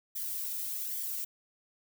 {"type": "noise with flanger", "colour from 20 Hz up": "violet", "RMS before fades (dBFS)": -36, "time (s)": [0.15, 1.25], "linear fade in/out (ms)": 10, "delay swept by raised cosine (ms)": [0.74, 1.84], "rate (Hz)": 1.2, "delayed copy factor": -0.5, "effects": []}